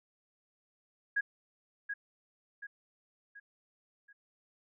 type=tone with echo; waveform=sine; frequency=1651 Hz; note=G#6; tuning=11 cents flat; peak=-27 dBFS; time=1.16-1.21 s; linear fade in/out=10 ms; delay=730 ms; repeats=4; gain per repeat=-7 dB; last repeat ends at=4.13 s; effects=none